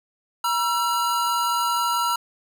square tone pair together, 955.8 / 1347 Hz, A#5 / E6, +43 / +37 cents, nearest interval tritone, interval 594 cents, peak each -24 dBFS, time 0.44-2.16 s, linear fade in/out 5 ms, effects none

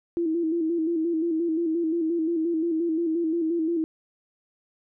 sine tone with vibrato, 329.6 Hz, E4, in tune, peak -22 dBFS, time 0.17-3.84 s, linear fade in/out 0 ms, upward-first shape square, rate 5.7 Hz, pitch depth 59 cents each way, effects none

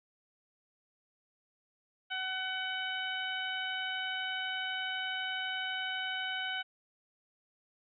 harmonic tone, 752 Hz, F#5, 28 cents sharp, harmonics 1 / 2 / 3 / 4 / 5, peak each -42 / -37 / -43 / -38 / -47 dBFS, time 2.1-6.63 s, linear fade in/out 20 ms, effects none

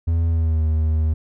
triangle tone with pitch glide, 83 to 78.52 Hz, E2 to D#2, +12 to +16 cents, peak -14 dBFS, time 0.07-1.14 s, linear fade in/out 10 ms, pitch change -96 cents, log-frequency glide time 0.28-0.63 s, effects none

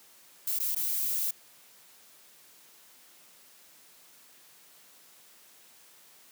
violet noise with dropouts, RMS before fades -30 dBFS, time 0.47-1.31 s, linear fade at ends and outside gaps 5 ms, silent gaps 0.589-0.6 / 0.749-0.762 s, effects white hiss -57 dBFS RMS until 6.31 s + high-pass 150 Hz 12 dB/octave

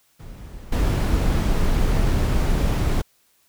brown noise with level steps, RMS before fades -38 / -19 dBFS, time 0.19-3.02 s, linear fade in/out 10 ms, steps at 0.72 s, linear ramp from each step 5 ms, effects white hiss -62 dBFS RMS until 3.48 s

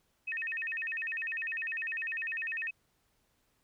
sine tone with vibrato, 2159 Hz, C#7, 46 cents flat, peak -33 dBFS, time 0.27-2.71 s, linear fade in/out 10 ms, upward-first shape square, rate 10 Hz, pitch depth 290 cents each way, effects pink hiss -74 dBFS RMS until 3.63 s

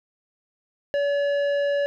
sine tone with tanh clipping, 570 Hz, C#5, 48 cents sharp, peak -22 dBFS, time 0.94-1.86 s, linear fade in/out 0 ms, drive 11 dB, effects none

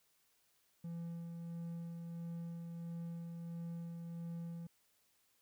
triangle tone with tremolo, 168.7 Hz, E3, 40 cents sharp, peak -39 dBFS, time 0.84-4.67 s, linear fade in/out 5 ms, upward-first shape sine, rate 1.5 Hz, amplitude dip 30%, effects white hiss -75 dBFS RMS until 5.41 s

